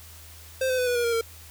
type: tone with pitch steps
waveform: square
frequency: 523.3 / 511.6 / 500.2 / 489.1 / 478.2 / 467.6 / 457.1 Hz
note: C5 / C5 / B4 / B4 / A#4 / A#4 / A#4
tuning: 0 / -39 / +22 / -17 / +44 / +5 / -34 cents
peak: -23 dBFS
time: 0.61-1.212 s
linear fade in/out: 5 ms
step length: 86 ms
effects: added 81 Hz sine -47 dBFS peak until 1.5 s + white hiss -48 dBFS RMS until 1.5 s